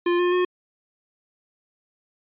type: tone with pitch steps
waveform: square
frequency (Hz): 349.2 / 355.1 / 361.1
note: F4 / F4 / F#4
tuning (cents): 0 / +29 / -42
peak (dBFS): -19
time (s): 0.06-0.45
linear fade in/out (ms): 5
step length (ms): 130
effects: resampled to 8000 Hz